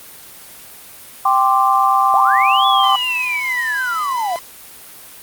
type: chord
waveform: sine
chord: G suspended fourth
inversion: none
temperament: equal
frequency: 784 / 1046.5 / 1174.7 Hz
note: G5 / C6 / D6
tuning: 0 / 0 / 0 cents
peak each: -15 dBFS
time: 1.25-2.96 s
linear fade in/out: 5 ms
type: linear two-way sweep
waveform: sine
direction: up then down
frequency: 660 to 3446 to 660 Hz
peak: -17 dBFS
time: 2.14-4.36 s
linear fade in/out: 0 ms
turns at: 2.66 s
type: tone with vibrato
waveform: sawtooth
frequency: 1000 Hz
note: B5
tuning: 21 cents sharp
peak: -23 dBFS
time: 2.83-4.39 s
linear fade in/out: 2 ms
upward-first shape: triangle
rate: 5.3 Hz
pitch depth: 31 cents each way
effects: white hiss -38 dBFS RMS until 5.22 s + Opus 32 kbps